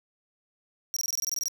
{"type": "tone bursts", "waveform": "45% pulse", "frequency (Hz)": 5670, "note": "F8", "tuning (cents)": 25, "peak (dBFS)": -27, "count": 12, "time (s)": [0.94, 1.482], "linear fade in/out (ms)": 0, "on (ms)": 25, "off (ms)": 22, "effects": []}